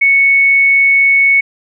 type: tone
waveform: sine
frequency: 2214 Hz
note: C#7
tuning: 3 cents flat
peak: -6 dBFS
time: 0.01-1.41 s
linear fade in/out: 10 ms
effects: none